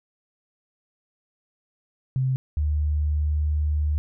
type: tone pair in turn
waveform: sine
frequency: 130.81 / 75.05 Hz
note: C3 / D2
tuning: 0 / +38 cents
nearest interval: minor seventh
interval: 962 cents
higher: first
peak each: -20 dBFS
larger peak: neither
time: 2.16-2.36 / 2.57-3.98 s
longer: second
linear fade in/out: 0 ms
effects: none